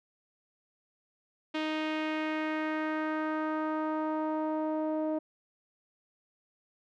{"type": "tone with low-pass filter sweep", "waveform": "sawtooth", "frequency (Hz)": 311.1, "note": "D#4", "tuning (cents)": 0, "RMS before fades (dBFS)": -32, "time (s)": [1.54, 5.19], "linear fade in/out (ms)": 10, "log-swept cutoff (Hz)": [3200, 660], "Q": 1.9, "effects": []}